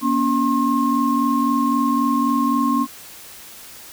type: tone cluster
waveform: sine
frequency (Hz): 238.6 / 282.4 / 1070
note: A#3 / C#4 / C6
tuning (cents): +41 / +32 / +38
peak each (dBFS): -20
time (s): 0.01-2.87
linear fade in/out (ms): 50
effects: white hiss -40 dBFS RMS until 3.92 s